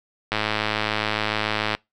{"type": "click train", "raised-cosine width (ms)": 0.3, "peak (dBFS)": -6, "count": 154, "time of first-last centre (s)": [0.32, 1.75], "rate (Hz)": 107, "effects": ["noise-tail reverb RT60 0.2 s tail -25 dB re dry"]}